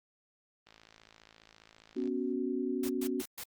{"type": "click train", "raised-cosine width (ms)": 0.2, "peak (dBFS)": -37, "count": 78, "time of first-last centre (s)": [0.67, 2.075], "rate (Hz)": 54.8}
{"type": "chord", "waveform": "sine", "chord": "B suspended second", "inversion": "none", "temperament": "just", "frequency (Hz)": [246.9, 277.8, 370.4], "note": ["B3", "C#4", "F#4"], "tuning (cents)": [0, 4, 2], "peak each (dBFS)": -35, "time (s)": [1.96, 3.22], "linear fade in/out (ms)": 10}
{"type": "noise bursts", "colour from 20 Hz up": "white", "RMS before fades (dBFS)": -42, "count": 4, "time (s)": [2.83, 3.438], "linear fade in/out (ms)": 5, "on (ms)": 62, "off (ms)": 120}
{"effects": ["Opus 24 kbps"]}